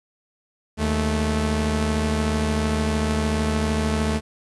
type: tone pair together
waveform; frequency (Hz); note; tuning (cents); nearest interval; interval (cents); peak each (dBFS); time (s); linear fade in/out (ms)
sawtooth; 77.15 / 218.2; D#2 / A3; -14 / -14; octave + tritone; 1800; -19; 0.77-4.21; 50
effects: resampled to 24000 Hz + 9-bit